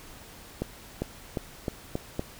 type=accelerating click train; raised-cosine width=2 ms; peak=-15 dBFS; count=6; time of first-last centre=0.62-2.194 s; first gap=400 ms; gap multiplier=0.88; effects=pink hiss -48 dBFS RMS until 2.39 s